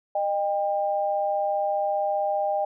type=tone pair together; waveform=sine; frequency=612.1 / 797 Hz; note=D#5 / G5; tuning=-28 / +28 cents; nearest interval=perfect fourth; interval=456 cents; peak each=-25 dBFS; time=0.15-2.65 s; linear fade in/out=5 ms; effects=none